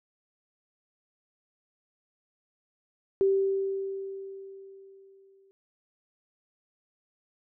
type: tone with exponential decay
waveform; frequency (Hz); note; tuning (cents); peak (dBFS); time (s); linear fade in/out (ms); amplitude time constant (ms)
sine; 389.2; G4; -12; -19; 3.21-5.51; 0; 500
effects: none